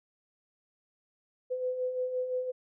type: beating tone pair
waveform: sine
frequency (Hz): 501 / 506.8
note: B4 / B4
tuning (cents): +25 / +45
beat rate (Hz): 5.8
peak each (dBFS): -39 / -30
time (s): 1.5-2.52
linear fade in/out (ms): 20
effects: none